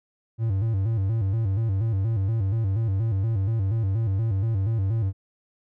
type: tone with vibrato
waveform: triangle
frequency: 104.6 Hz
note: G#2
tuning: 13 cents sharp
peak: -19 dBFS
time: 0.38-5.13 s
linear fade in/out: 50 ms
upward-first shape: square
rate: 4.2 Hz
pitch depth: 140 cents each way
effects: none